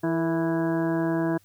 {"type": "harmonic tone with a mistuned harmonic", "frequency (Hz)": 164.81, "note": "E3", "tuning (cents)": 0, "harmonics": [1, 2, 3, 4, 5, 6, 7, 8, 9, 10], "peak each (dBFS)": [-29, -24, -38, -31, -42, -36, -47, -47, -43, -38], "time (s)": [0.03, 1.38], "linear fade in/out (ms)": 10, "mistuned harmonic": 3, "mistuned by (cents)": -83, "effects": ["added 98 Hz sine -62 dBFS peak until 1.44 s", "white hiss -62 dBFS RMS until 1.44 s"]}